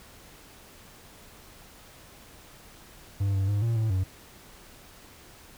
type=tone with pitch steps; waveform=triangle; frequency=99.1 / 96.9 / 102.1 / 115.5 / 110.8 / 93.8 Hz; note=G2 / G2 / G#2 / A#2 / A2 / F#2; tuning=+19 / -20 / -29 / -16 / +13 / +24 cents; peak=-21 dBFS; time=3.2-4.04 s; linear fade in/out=10 ms; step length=140 ms; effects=pink hiss -51 dBFS RMS until 5.57 s